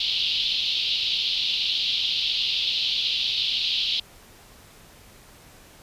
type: band-pass noise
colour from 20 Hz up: white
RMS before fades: -25 dBFS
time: 0-4 s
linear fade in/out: 5 ms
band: 2900 to 4200 Hz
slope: 48 dB/octave
effects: pink hiss -50 dBFS RMS until 5.82 s + resampled to 32000 Hz